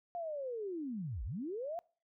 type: linear two-way sweep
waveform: sine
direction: down then up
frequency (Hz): 710 to 43.5 to 710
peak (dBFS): -37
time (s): 0.15-1.79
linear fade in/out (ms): 0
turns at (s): 1.24
effects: noise-tail reverb RT60 0.4 s tail -25 dB re dry